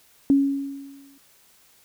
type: tone with exponential decay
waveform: sine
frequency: 277.2 Hz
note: C#4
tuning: in tune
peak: -12 dBFS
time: 0.3-1.18 s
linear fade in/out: 1 ms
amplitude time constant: 190 ms
effects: white hiss -57 dBFS RMS until 1.84 s